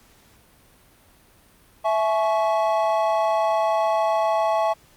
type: chord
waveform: triangle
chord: C# minor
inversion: first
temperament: equal with one note detuned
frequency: 659.3 / 852.5 / 1108.7 Hz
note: E5 / G#5 / C#6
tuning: 0 / +45 / 0 cents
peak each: -19 / -21 / -25 dBFS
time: 1.84-4.74 s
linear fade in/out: 20 ms
effects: pink hiss -55 dBFS RMS until 4.96 s + Opus 48 kbps